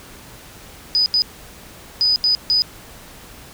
sine tone bursts at uneven times, 4978 Hz, D#8, in tune, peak -13 dBFS, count 5, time 0.95-1.06 / 1.14-1.22 / 2.01-2.16 / 2.24-2.35 / 2.5-2.62 s, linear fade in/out 0 ms, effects pink hiss -41 dBFS RMS until 3.53 s

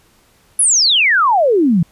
sine exponential sweep, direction down, 11170 to 155.56 Hz, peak -9 dBFS, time 0.59-1.83 s, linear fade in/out 5 ms, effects pink hiss -53 dBFS RMS until 1.91 s + resampled to 32000 Hz

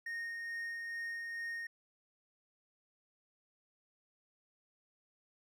triangle tone with tremolo, 1852 Hz, A#6, 12 cents flat, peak -36 dBFS, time 0.06-1.67 s, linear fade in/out 5 ms, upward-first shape sine, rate 2.3 Hz, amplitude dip 25%, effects none

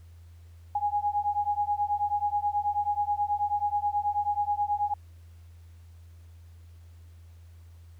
sine beating tone pair, 821 / 830.3 Hz, G#5 / G#5, -20 / -1 cents, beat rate 9.3 Hz, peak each -28 dBFS, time 0.75-4.94 s, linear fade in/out 5 ms, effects added 84 Hz sine -47 dBFS peak until 7.99 s + pink hiss -66 dBFS RMS until 7.99 s

